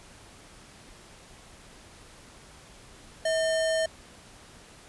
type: tone with sample-and-hold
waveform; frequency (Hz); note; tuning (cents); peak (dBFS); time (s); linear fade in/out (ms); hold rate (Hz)
sine; 644; E5; -41; -23; 3.25-3.86; 5; 2450
effects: pink hiss -51 dBFS RMS until 4.88 s + resampled to 24000 Hz